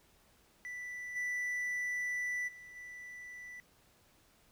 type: tone with level steps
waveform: triangle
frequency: 1975.5 Hz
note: B6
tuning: in tune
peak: -39 / -32 / -48 / -44 dBFS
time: 0.65-3.6 s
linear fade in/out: 0 ms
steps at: 1.15 / 2.47 / 2.75 s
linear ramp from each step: 20 ms
effects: pink hiss -67 dBFS RMS until 4.51 s